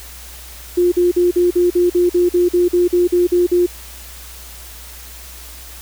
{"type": "tone bursts", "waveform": "sine", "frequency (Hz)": 353.3, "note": "F4", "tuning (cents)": 20, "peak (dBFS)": -10, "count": 15, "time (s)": [0.77, 3.664], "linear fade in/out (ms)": 10, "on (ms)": 150, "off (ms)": 46, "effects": ["added 60 Hz sine -37 dBFS peak until 5.81 s", "white hiss -37 dBFS RMS until 5.81 s"]}